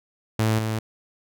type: tone pair in turn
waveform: sawtooth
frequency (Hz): 110 / 110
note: A2 / A2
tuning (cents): 0 / 0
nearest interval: unison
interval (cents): 0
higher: neither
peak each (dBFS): -15 / -20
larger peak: first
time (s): 0.39-0.59 / 0.59-0.79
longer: neither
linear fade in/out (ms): 5
effects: none